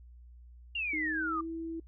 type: exponential sweep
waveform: sine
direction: down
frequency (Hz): 2842 to 1174.7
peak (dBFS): -31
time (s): 0.75-1.41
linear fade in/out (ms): 5
type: tone with pitch glide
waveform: sine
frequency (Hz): 311.1 to 328.1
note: D#4 to E4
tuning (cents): 0 to -8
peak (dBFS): -35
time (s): 0.93-1.8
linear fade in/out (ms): 5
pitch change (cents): +92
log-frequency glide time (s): 1.04-1.47
effects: noise-tail reverb RT60 0.1 s tail -23 dB re dry + added 60 Hz sine -50 dBFS peak until 1.87 s